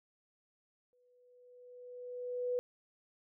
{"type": "tone with exponential growth", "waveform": "sine", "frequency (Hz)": 493.9, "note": "B4", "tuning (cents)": 0, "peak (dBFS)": -30, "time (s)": [0.93, 2.59], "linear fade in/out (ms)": 0, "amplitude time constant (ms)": 360, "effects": []}